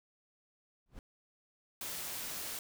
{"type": "noise with exponential growth", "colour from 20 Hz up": "brown", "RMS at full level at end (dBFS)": -42, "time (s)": [0.86, 0.99], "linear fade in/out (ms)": 1, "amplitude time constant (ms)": 27}
{"type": "noise", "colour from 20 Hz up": "white", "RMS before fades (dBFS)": -41, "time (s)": [1.81, 2.59], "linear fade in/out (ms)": 2}
{"effects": []}